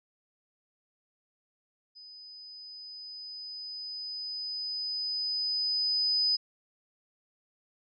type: tone with level ramp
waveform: sine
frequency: 5000 Hz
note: D#8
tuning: 8 cents sharp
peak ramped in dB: -47 to -23 dBFS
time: 1.95-6.37 s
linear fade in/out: 20 ms
effects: none